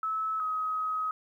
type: tone pair in turn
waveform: sine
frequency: 1300 / 1266.6 Hz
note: E6 / D#6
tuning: -24 / +30 cents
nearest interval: unison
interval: 46 cents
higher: first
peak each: -28 dBFS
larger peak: neither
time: 0.03-0.4 / 0.4-1.11 s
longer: second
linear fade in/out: 2 ms
effects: 11-bit